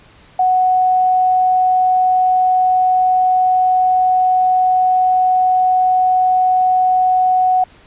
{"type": "tone", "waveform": "sine", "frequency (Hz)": 740, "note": "F#5", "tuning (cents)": 0, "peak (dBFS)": -10, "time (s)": [0.39, 7.64], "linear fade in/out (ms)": 5, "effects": ["pink hiss -46 dBFS RMS until 7.86 s", "resampled to 8000 Hz"]}